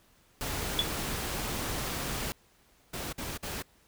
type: noise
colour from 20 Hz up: pink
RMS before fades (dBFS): -34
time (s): 0.41-2.32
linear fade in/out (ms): 0
type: tone with exponential decay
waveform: sine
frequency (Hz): 3427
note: A7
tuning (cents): -46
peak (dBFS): -19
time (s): 0.79-0.87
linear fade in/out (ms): 1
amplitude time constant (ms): 17
type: noise bursts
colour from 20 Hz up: pink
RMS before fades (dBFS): -37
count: 3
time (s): 2.93-3.626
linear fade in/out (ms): 10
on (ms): 200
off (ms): 48
effects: pink hiss -64 dBFS RMS until 3.87 s